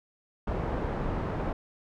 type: low-pass noise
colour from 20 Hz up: pink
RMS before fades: -31 dBFS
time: 0.47-1.53 s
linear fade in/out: 5 ms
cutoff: 1000 Hz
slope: 12 dB/octave
effects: none